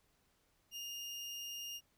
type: tone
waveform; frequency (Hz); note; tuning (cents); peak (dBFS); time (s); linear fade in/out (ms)
30% pulse; 2830; F7; +22; -40; 0.71-1.81; 50
effects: pink hiss -75 dBFS RMS until 1.97 s